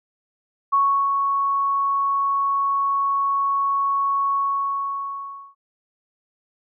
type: tone with ADSR envelope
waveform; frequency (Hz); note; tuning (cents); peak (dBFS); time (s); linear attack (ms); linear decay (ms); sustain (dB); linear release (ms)
sine; 1108.7; C#6; 0; -14; 0.72-5.55; 16; 350; -4; 1200
effects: none